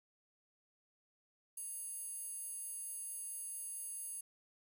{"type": "tone with high-pass filter", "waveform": "square", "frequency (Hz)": 932.3, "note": "A#5", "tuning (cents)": 0, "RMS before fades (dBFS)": -45, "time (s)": [1.57, 4.21], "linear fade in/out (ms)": 5, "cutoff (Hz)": 10000, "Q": 7, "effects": ["12-bit"]}